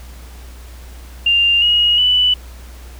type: tone with pitch steps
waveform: sine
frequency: 2794 / 2884 / 2977 Hz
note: F7 / F#7 / F#7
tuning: 0 / -45 / +10 cents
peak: -10 dBFS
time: 1.26-2.34 s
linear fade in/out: 5 ms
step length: 360 ms
effects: added 61 Hz sine -33 dBFS peak until 2.99 s + pink hiss -43 dBFS RMS until 2.99 s